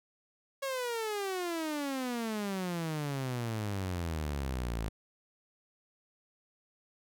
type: exponential sweep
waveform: sawtooth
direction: down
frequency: 554.4 to 53 Hz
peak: -29 dBFS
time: 0.62-4.89 s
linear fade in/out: 10 ms
effects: none